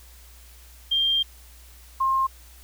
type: tone pair in turn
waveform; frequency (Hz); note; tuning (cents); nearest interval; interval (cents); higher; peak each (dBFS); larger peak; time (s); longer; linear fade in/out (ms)
sine; 3188 / 1063.9; G7 / C6; +28 / +29; octave + perfect fifth; 1899; first; -19; neither; 0.91-1.23 / 2-2.27; first; 10
effects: added 60 Hz sine -47 dBFS peak until 2.63 s + white hiss -52 dBFS RMS until 2.63 s